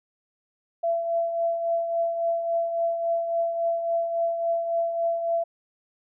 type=tone with tremolo; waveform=sine; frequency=673 Hz; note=E5; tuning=36 cents sharp; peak=-20 dBFS; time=0.83-5.44 s; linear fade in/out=10 ms; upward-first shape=triangle; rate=3.6 Hz; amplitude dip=55%; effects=none

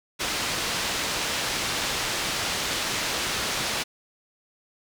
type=low-pass noise; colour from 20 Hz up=white; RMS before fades=-28 dBFS; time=0.19-3.84 s; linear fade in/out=20 ms; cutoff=5100 Hz; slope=12 dB/octave; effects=none

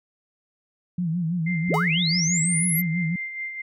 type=tone with vibrato; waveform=sine; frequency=169.3 Hz; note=E3; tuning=46 cents sharp; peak=-22 dBFS; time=0.98-3.16 s; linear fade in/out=5 ms; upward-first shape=sine; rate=6.1 Hz; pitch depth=110 cents each way
type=tone with tremolo; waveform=sine; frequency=2093 Hz; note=C7; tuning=in tune; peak=-27 dBFS; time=1.46-3.62 s; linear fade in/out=10 ms; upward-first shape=sine; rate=4.7 Hz; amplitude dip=50%
type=linear sweep; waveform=sine; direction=up; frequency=46.45 to 11950 Hz; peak=-22 dBFS; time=1.68-2.82 s; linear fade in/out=20 ms
type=tone with exponential decay; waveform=square; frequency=423.3 Hz; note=G#4; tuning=33 cents sharp; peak=-24 dBFS; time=1.74-1.97 s; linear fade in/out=1 ms; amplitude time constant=49 ms
effects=none

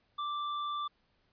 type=tone; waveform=square; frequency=1174.7 Hz; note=D6; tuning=in tune; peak=-34 dBFS; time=0.18-0.88 s; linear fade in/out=10 ms; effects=pink hiss -73 dBFS RMS until 1.32 s + resampled to 11025 Hz

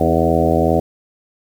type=harmonic tone with a mistuned harmonic; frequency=82.2 Hz; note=E2; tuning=4 cents flat; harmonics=1 / 2 / 3 / 4 / 5 / 6 / 7 / 8 / 9; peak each=-21 / -21 / -21 / -21 / -21 / -21 / -21 / -21 / -21 dBFS; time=0-0.8 s; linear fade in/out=5 ms; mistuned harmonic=4; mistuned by=-30 cents; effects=7-bit

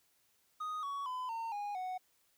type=tone with pitch steps; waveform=triangle; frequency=1244.5 / 1121.6 / 1010.8 / 911 / 821.1 / 740 Hz; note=D#6 / C#6 / B5 / A#5 / G#5 / F#5; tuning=0 / +20 / +40 / -40 / -20 / 0 cents; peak=-35 dBFS; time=0.6-1.98 s; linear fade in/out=10 ms; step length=230 ms; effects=white hiss -73 dBFS RMS until 2.37 s

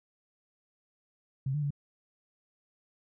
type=tone with pitch steps; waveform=sine; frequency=134 / 148.5 / 143.1 Hz; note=C3 / D3 / D3; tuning=+42 / +20 / -45 cents; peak=-28 dBFS; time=1.46-1.706 s; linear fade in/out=5 ms; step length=82 ms; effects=none

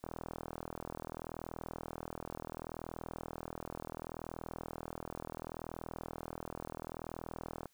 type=click train; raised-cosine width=1 ms; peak=-27 dBFS; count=311; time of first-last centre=0.04-7.657 s; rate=40.7 Hz; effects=white hiss -72 dBFS RMS until 7.73 s

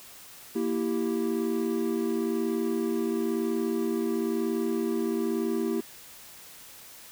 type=chord; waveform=triangle; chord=E diminished; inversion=second; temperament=equal with one note detuned; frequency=233.1 / 329.6 / 390.6 Hz; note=Bb3 / E4 / G4; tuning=0 / 0 / -6 cents; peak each=-28 dBFS; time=0.55-5.81 s; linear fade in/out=10 ms; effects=white hiss -48 dBFS RMS until 7.11 s

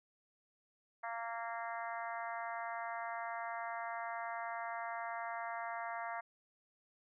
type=harmonic tone with a mistuned harmonic; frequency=230.6 Hz; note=A#3; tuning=19 cents flat; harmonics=3 / 4 / 5 / 6 / 7 / 8 / 9; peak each=-43 / -45 / -47 / -49 / -50 / -51 / -52 dBFS; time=1.03-6.21 s; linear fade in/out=10 ms; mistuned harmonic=7; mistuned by=+23 cents; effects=none

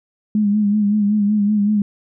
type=tone with vibrato; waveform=sine; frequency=207.6 Hz; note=G#3; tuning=in tune; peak=-13 dBFS; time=0.35-1.82 s; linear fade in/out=2 ms; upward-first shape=sine; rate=5.3 Hz; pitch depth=51 cents each way; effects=none

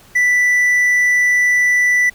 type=tone; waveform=triangle; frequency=1975.5 Hz; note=B6; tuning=in tune; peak=-9 dBFS; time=0.15-2.1 s; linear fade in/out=10 ms; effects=pink hiss -46 dBFS RMS until 2.14 s

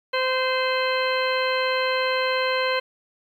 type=harmonic tone; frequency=517 Hz; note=C5; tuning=21 cents flat; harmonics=1 / 2 / 3 / 4 / 5 / 6 / 8; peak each=-24 / -27 / -29 / -30 / -31 / -32 / -33 dBFS; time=0.13-2.8 s; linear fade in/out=10 ms; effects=9-bit

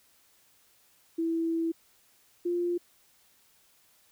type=tone pair in turn; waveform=sine; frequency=329.6 / 349.2 Hz; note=E4 / F4; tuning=0 / 0 cents; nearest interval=minor second; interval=100 cents; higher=second; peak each=-26 dBFS; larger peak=neither; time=1.18-1.72 / 2.45-2.78 s; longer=first; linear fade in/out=10 ms; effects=white hiss -64 dBFS RMS until 4.11 s

